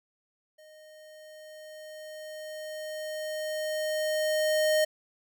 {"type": "tone with level ramp", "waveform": "square", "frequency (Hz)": 618, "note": "D#5", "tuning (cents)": -12, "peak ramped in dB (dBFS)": [-52, -22], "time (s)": [0.58, 4.85], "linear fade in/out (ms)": 10, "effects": []}